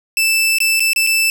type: tone with dropouts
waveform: sawtooth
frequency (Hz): 2644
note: E7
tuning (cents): +5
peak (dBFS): -9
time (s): 0.17-1.3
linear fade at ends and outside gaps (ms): 1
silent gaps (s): 0.585-0.603 / 0.796-0.804 / 0.933-0.961 / 1.066-1.071
effects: none